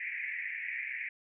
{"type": "band-pass noise", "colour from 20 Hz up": "pink", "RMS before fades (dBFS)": -38, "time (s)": [0, 1.09], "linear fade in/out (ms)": 5, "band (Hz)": [1800, 2400], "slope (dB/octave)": 96, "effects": []}